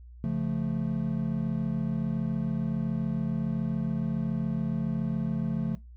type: chord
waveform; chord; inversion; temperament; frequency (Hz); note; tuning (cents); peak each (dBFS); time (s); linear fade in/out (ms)
triangle; Db augmented; none; equal with one note detuned; 138.59 / 172.91 / 220; Db3 / F3 / A3; 0 / -17 / 0; -30 / -29 / -29; 0.24-5.75; 0
effects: noise-tail reverb RT60 0.2 s tail -20 dB re dry + added 60 Hz sine -45 dBFS peak until 5.96 s